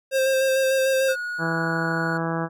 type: tone with vibrato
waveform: square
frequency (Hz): 530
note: C5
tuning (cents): +22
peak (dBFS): -19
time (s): 0.11-1.16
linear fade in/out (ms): 50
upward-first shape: square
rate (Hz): 6.7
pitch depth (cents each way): 14
type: tone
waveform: triangle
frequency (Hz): 1452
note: F#6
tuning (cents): -33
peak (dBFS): -25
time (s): 1.08-2.18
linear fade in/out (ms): 10
type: harmonic tone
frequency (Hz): 165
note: E3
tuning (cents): +2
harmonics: 1 / 2 / 3 / 4 / 5 / 6 / 7 / 8 / 9 / 10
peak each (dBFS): -27 / -30 / -32 / -33 / -34 / -35 / -35 / -36 / -37 / -37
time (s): 1.38-2.49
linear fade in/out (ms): 50
effects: none